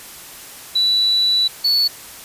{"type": "tone pair in turn", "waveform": ["sine", "triangle"], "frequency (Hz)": [3951, 4436], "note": ["B7", "C#8"], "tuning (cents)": [0, 0], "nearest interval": "major second", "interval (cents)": 200, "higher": "second", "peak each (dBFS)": [-13, -12], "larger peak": "second", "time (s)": [[0.75, 1.48], [1.64, 1.88]], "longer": "first", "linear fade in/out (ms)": 10, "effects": ["white hiss -37 dBFS RMS until 2.24 s", "resampled to 32000 Hz"]}